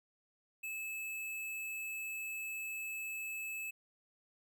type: tone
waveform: square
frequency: 2606 Hz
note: E7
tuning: 20 cents flat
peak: -40 dBFS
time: 0.63-3.71 s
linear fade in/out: 10 ms
effects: none